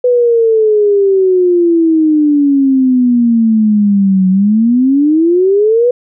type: exponential two-way sweep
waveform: sine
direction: down then up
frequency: 499.1 to 185 to 499.1 Hz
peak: -6 dBFS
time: 0.04-5.91 s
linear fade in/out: 5 ms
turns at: 4.29 s
effects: none